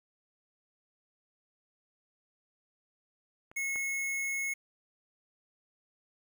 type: clicks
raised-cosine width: 0.5 ms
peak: -36 / -30 dBFS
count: 2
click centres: 3.515 / 3.759 s
type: tone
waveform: square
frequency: 2181 Hz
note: C#7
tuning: 29 cents flat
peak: -32 dBFS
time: 3.56-4.54 s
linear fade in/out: 10 ms
effects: 10-bit